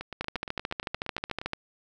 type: two click trains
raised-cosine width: 0.3 ms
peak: -14 / -20 dBFS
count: 19 / 13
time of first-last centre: 0.21-1.534 / 0.01-1.415 s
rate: 13.6 / 8.54 Hz
effects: none